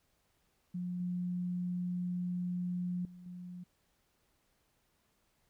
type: tone with level steps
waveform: sine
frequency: 178.5 Hz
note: F3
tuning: 38 cents sharp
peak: -35 / -33 / -49 / -43 dBFS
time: 0.74-3.64 s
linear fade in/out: 10 ms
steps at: 1 / 3.05 / 3.26 s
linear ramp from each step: 2 ms
effects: pink hiss -75 dBFS RMS until 5.49 s